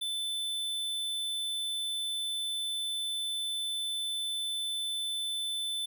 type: tone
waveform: square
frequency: 3520 Hz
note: A7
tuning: in tune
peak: -32 dBFS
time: 0.01-5.86 s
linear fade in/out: 10 ms
effects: none